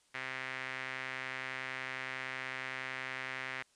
sawtooth tone with band-pass filter, 130.81 Hz, C3, in tune, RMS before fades -41 dBFS, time 0.14-3.63 s, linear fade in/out 10 ms, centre 2000 Hz, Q 2.9, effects white hiss -70 dBFS RMS until 3.75 s + resampled to 22050 Hz

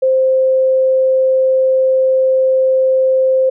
sine tone, 523.3 Hz, C5, in tune, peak -9 dBFS, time 0.02-3.5 s, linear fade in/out 10 ms, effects none

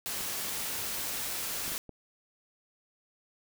white noise, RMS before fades -35 dBFS, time 0.06-1.78 s, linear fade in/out 0 ms
clicks, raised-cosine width 2 ms, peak -32 dBFS, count 4, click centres 0.207 / 1.679 / 1.719 / 1.893 s
effects none

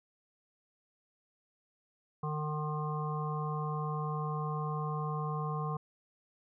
harmonic tone, 151.6 Hz, D#3, 45 cents flat, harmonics 1 / 3 / 5 / 7 / 8, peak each -34 / -42 / -43 / -39 / -46 dBFS, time 2.23-5.77 s, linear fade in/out 5 ms, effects none

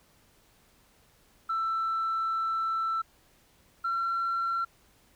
sine tone pair in turn, 1331 / 1359 Hz, E6 / F6, +16 / -48 cents, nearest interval unison, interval 36 cents, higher second, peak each -25 dBFS, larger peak neither, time 1.49-3.02 / 3.84-4.65 s, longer first, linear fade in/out 10 ms, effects tanh soft clip ceiling -24 dBFS + pink hiss -63 dBFS RMS until 5.15 s

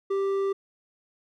sine tone with hard clipping, 392 Hz, G4, in tune, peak -25 dBFS, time 0.1-0.53 s, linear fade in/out 10 ms, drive 6 dB, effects none

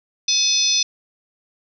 harmonic tone with a mistuned harmonic, 850 Hz, G#5, 40 cents sharp, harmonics 3 / 4 / 5 / 6 / 7, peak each -26 / -22 / -25 / -20 / -20 dBFS, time 0.28-0.83 s, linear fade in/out 5 ms, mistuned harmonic 4, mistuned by +74 cents, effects none

